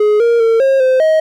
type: tone with pitch steps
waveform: triangle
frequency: 420.7 / 468 / 454.3 / 538 / 518 / 631 Hz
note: G#4 / A#4 / A#4 / C5 / C5 / D#5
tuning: +22 / +7 / -45 / +48 / -17 / +24 cents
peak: -6 dBFS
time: 0-1.2 s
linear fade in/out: 5 ms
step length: 200 ms
effects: none